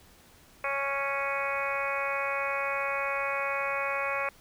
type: harmonic tone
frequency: 277.2 Hz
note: C#4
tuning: in tune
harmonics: 2 / 3 / 4 / 5 / 6 / 7 / 8 / 9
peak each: -34 / -39 / -34 / -37 / -39 / -40 / -35 / -36 dBFS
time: 0.64-4.29 s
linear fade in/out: 2 ms
effects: pink hiss -57 dBFS RMS until 4.4 s